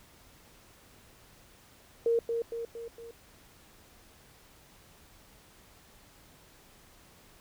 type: tone with echo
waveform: sine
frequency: 464 Hz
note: A#4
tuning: 8 cents flat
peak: -23 dBFS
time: 2.06-2.19 s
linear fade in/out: 2 ms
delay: 230 ms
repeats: 4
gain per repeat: -5 dB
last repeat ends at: 3.11 s
effects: pink hiss -58 dBFS RMS until 7.4 s